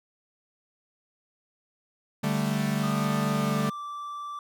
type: chord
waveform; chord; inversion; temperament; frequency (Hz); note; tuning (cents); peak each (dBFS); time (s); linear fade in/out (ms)
45% pulse; D suspended fourth; none; equal; 146.83 / 196 / 220; D3 / G3 / A3; 0 / 0 / 0; -29; 2.23-3.7; 10
type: tone with pitch glide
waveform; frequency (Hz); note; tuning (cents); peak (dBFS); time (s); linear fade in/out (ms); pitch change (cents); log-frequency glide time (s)
triangle; 1228 to 1167.8; D#6 to D6; -23 to -10; -32; 2.83-4.39; 2; -87; 3.31-3.8
effects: none